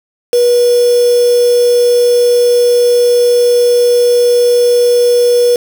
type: tone with quantisation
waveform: sine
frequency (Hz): 484.4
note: B4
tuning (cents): -34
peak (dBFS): -6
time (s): 0.33-5.56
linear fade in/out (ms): 2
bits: 3
effects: none